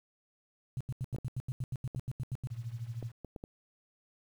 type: tone bursts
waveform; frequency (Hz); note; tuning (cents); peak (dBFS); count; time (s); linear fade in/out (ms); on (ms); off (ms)
sine; 127.6; C3; -43; -32; 15; 0.77-2.472; 0; 36; 83
type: clicks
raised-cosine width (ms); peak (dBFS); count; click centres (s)
2; -29; 7; 1.146 / 1.185 / 1.948 / 3.027 / 3.247 / 3.362 / 3.439
type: tone with tremolo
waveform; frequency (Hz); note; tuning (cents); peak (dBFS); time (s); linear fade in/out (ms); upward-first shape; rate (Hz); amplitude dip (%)
sine; 116.54; A#2; 0; -33; 2.5-3.12; 20; triangle; 13; 90
effects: 10-bit